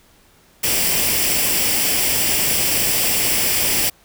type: noise with comb filter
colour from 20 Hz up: white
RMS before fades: -18 dBFS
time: 0.63-3.9 s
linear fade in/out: 10 ms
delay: 0.38 ms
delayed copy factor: +0.55
effects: pink hiss -53 dBFS RMS until 4.04 s